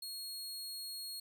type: tone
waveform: sawtooth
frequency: 4300 Hz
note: C8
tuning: 47 cents sharp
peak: -39 dBFS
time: 0.02-1.2 s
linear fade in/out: 5 ms
effects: none